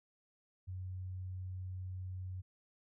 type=tone; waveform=sine; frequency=92.5 Hz; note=F#2; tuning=in tune; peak=-40 dBFS; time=0.67-2.42 s; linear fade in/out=20 ms; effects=none